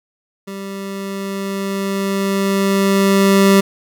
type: tone with level ramp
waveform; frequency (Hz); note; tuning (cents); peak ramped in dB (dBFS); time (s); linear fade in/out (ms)
25% pulse; 196; G3; 0; -23 to -4; 0.47-3.61; 10
effects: none